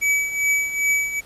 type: tone with tremolo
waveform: square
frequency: 2286 Hz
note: D7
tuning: 47 cents flat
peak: -16 dBFS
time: 0.01-1.21 s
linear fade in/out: 20 ms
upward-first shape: triangle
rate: 2.5 Hz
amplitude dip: 75%
effects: pink hiss -48 dBFS RMS until 1.25 s + resampled to 32000 Hz